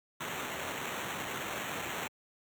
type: noise with sample-and-hold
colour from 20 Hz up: white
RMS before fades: -38 dBFS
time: 0.2-2.08 s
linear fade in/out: 10 ms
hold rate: 4900 Hz
effects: high-pass 100 Hz 12 dB/octave